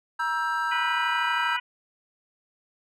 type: chord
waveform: triangle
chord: E diminished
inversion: second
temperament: just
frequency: 949.3 / 1318.5 / 1582.2 Hz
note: Bb5 / E6 / G6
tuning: +31 / 0 / +16 cents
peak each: -27 dBFS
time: 0.19-1.57 s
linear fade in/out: 10 ms
type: harmonic tone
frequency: 491 Hz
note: B4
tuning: 10 cents flat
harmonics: 2 / 3 / 4 / 5 / 6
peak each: -34 / -34 / -34 / -34 / -34 dBFS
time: 0.71-1.6 s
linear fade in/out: 10 ms
effects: none